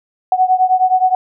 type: beating tone pair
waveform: sine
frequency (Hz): 740 / 749.6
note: F#5 / F#5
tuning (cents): 0 / +22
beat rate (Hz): 9.6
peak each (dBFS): -12 / -14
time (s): 0.32-1.15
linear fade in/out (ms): 2
effects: none